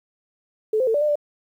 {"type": "tone with pitch steps", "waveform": "sine", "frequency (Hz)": [433.6, 517, 447.2, 582, 601, 588], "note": ["A4", "C5", "A4", "D5", "D5", "D5"], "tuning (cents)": [-25, -21, 28, -16, 40, 2], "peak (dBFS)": -17, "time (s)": [0.73, 1.156], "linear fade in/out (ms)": 5, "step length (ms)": 71, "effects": ["9-bit"]}